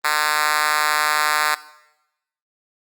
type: tone with high-pass filter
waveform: 5% pulse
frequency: 151.3 Hz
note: D#3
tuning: 48 cents flat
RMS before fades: -19 dBFS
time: 0.04-1.55 s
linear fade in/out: 10 ms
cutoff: 1200 Hz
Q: 1.2
effects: noise-tail reverb RT60 0.9 s tail -17 dB re dry + Opus 32 kbps